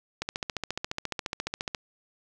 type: click train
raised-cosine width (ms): 0.2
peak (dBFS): -13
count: 23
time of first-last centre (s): 0.22-1.748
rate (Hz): 14.4
effects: none

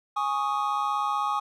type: chord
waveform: triangle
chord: Ab suspended fourth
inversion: none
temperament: equal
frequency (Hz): 830.6 / 1108.7 / 1244.5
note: Ab5 / Db6 / Eb6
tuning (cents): 0 / 0 / 0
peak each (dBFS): -27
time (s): 0.16-1.4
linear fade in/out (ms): 10
effects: none

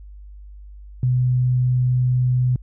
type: tone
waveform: sine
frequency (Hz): 125.8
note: B2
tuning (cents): +32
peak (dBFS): -15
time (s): 1.03-2.56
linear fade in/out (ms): 2
effects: added 50 Hz sine -37 dBFS peak until 2.62 s

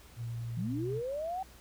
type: tone with pitch glide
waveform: sine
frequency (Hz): 117.1 to 125.5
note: A#2 to B2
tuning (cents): +8 to +28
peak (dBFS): -35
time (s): 0.16-1.02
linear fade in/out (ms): 50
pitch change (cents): +120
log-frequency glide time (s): 0.69-0.89
type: linear sweep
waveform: sine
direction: up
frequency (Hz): 153.7 to 777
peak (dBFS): -33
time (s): 0.57-1.43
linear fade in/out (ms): 5
effects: added 60 Hz sine -56 dBFS peak until 1.6 s + pink hiss -57 dBFS RMS until 1.6 s

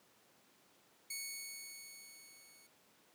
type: tone with level ramp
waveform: 10% pulse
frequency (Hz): 2217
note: C#7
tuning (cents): 0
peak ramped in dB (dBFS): -31 to -53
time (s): 1.1-2.67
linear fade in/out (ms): 5
effects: pink hiss -68 dBFS RMS until 3.14 s + high-pass 200 Hz 12 dB/octave

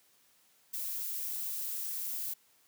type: noise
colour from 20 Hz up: violet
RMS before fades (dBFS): -37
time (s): 0.73-2.34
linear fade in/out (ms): 10
effects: white hiss -67 dBFS RMS until 2.67 s + high-pass 80 Hz 12 dB/octave

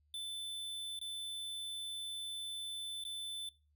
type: tone with dropouts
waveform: square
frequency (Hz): 3520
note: A7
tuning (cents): 0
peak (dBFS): -40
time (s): 0.14-3.49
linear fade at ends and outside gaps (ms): 2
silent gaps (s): 0.991-1.013 / 3.039-3.05
effects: noise-tail reverb RT60 0.3 s tail -21 dB re dry + added 74 Hz sine -70 dBFS peak until 3.75 s

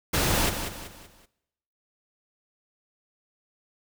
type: noise with echo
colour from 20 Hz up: pink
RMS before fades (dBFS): -24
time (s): 0.13-0.5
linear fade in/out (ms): 10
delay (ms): 190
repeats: 4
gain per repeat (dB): -8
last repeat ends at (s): 1.26
effects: noise-tail reverb RT60 0.9 s tail -19 dB re dry

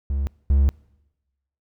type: tone pair in turn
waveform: triangle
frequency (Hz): 69.3 / 69.3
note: C#2 / C#2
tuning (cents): 0 / 0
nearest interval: unison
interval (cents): 0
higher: neither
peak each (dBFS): -19 / -12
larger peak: second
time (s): 0.1-0.27 / 0.5-0.69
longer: second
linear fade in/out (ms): 0
effects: noise-tail reverb RT60 1.0 s tail -24 dB re dry

